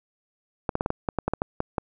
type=clicks; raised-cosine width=1 ms; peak=-10 dBFS; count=12; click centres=0.692 / 0.754 / 0.809 / 0.861 / 0.904 / 1.088 / 1.187 / 1.28 / 1.336 / 1.419 / 1.604 / 1.782 s; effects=none